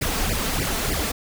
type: noise with flanger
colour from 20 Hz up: pink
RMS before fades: -24 dBFS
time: 0.01-1.12 s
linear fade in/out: 10 ms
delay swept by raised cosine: 0.39 to 4.59 ms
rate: 3.3 Hz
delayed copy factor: +1
effects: none